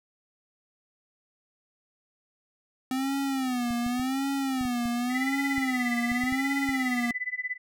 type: tone with vibrato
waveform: square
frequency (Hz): 256.2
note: C4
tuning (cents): -36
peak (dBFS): -27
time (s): 2.91-7.11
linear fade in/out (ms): 2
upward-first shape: sine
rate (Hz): 0.89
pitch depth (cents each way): 130
type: clicks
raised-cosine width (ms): 5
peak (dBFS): -28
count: 11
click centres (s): 3.707 / 3.864 / 3.997 / 4.611 / 4.653 / 4.856 / 5.581 / 6.117 / 6.238 / 6.324 / 6.691
type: tone with tremolo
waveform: sine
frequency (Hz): 2000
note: B6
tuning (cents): +21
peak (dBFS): -26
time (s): 5.09-7.58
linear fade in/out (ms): 50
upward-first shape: sine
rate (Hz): 17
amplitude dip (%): 95
effects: none